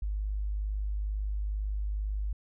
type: tone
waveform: sine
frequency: 51.1 Hz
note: G#1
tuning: 27 cents flat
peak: -29 dBFS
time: 0.02-2.33 s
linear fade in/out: 5 ms
effects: none